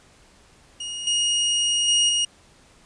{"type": "tone with level steps", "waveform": "sawtooth", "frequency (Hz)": 2870, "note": "F7", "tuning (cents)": 47, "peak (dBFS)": [-26, -16, -13, -16], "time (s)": [0.8, 2.25], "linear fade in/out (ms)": 5, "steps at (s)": [1.07, 1.88, 2.09], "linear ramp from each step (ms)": 2, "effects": ["pink hiss -54 dBFS RMS until 2.85 s", "resampled to 22050 Hz"]}